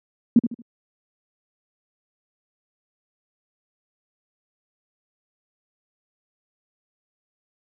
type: tone with echo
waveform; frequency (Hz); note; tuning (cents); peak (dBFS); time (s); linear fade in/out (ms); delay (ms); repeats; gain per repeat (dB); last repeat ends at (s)
sine; 235.4; A#3; +17; -8; 0.36-0.39; 2; 76; 3; -10; 0.618
effects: high-pass 150 Hz 12 dB/octave